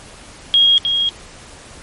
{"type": "tone with echo", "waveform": "sine", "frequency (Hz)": 3272, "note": "G#7", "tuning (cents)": -26, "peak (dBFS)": -8, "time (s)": [0.54, 0.78], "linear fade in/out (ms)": 0, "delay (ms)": 310, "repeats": 1, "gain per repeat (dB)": -6, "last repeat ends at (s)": 1.09, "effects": ["pink hiss -39 dBFS RMS until 1.82 s", "MP3 48 kbps"]}